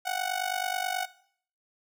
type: tone with amplitude modulation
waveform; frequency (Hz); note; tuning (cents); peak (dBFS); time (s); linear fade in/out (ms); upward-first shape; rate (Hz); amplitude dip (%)
sawtooth; 740; F#5; 0; -21; 0.05-1.06; 20; sine; 49.3; 85
effects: noise-tail reverb RT60 0.6 s tail -18 dB re dry